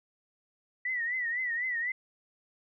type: tone with vibrato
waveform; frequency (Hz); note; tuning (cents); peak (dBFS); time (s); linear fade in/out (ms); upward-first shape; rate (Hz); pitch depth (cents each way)
sine; 1938; B6; -33; -29; 0.85-1.92; 5; triangle; 4; 120
effects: none